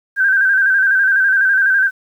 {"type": "tone with vibrato", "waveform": "sine", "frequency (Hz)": 1568, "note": "G6", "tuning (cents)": 0, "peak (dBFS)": -10, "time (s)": [0.16, 1.91], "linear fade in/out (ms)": 50, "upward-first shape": "square", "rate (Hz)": 12, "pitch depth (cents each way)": 46, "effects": ["8-bit"]}